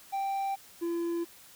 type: tone pair in turn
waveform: triangle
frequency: 784 / 339.7 Hz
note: G5 / F4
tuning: 0 / -48 cents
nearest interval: octave + major second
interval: 1448 cents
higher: first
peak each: -27 dBFS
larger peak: neither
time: 0.12-0.56 / 0.81-1.25 s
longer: neither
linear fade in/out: 20 ms
effects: white hiss -54 dBFS RMS until 1.55 s